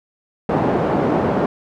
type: band-pass noise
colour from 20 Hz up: pink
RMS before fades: -18 dBFS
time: 0.49-1.46 s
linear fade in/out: 2 ms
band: 190 to 760 Hz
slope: 12 dB/octave
effects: none